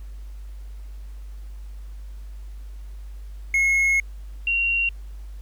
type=tone pair in turn; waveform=triangle / sine; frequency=2170 / 2754 Hz; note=C#7 / F7; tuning=-37 / -25 cents; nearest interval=major third; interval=412 cents; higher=second; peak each=-15 / -19 dBFS; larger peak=first; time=3.54-4 / 4.47-4.89 s; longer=first; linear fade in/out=2 ms; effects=added 50 Hz sine -34 dBFS peak until 5.41 s + pink hiss -58 dBFS RMS until 5.41 s